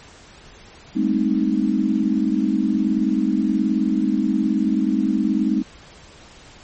sine chord, A half-diminished seventh, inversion third, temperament equal with one note detuned, 201.2 / 220 / 261.6 / 311.1 Hz, G3 / A3 / C4 / Eb4, +45 / 0 / 0 / 0 cents, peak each -22 dBFS, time 0.95-5.63 s, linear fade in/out 20 ms, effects pink hiss -45 dBFS RMS until 6.63 s + MP3 32 kbps

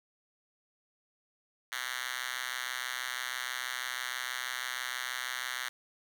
5% pulse tone with high-pass filter, 126.2 Hz, B2, 38 cents sharp, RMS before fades -37 dBFS, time 1.72-5.69 s, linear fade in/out 2 ms, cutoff 2000 Hz, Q 2.2, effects none

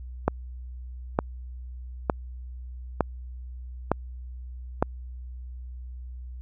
click train, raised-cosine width 1 ms, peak -6 dBFS, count 6, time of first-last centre 0.28-4.825 s, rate 1.1 Hz, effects added 62 Hz sine -36 dBFS peak until 6.41 s

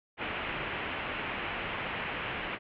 white low-pass noise, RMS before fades -36 dBFS, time 0.17-2.59 s, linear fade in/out 50 ms, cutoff 2900 Hz, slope 48 dB/octave, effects none

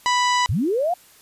harmonic tone, 987.8 Hz, B5, in tune, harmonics 1 / 2 / 3 / 4 / 5 / 6 / 7 / 8, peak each -18 / -24 / -28 / -30 / -32 / -34 / -35 / -36 dBFS, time 0.06-0.46 s, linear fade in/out 0 ms
sine linear sweep, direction up, 70.8 to 740 Hz, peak -18 dBFS, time 0.49-0.94 s, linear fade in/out 5 ms
effects white hiss -51 dBFS RMS until 1.21 s + resampled to 32000 Hz

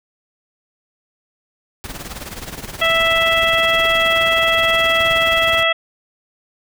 pink noise with tremolo, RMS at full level -28 dBFS, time 1.84-5.63 s, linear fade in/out 0 ms, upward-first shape sine, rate 19 Hz, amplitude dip 70%
harmonic tone, 659.3 Hz, E5, in tune, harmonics 1 / 2 / 3 / 4 / 5, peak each -19 / -20 / -18 / -21 / -19 dBFS, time 2.81-5.73 s, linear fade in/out 10 ms
effects none

